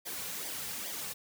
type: noise with flanger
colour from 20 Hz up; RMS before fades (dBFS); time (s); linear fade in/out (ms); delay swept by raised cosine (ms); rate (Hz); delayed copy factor
white; -39; 0.05-1.14; 20; 0.72 to 3.22; 2.4; -0.65
effects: none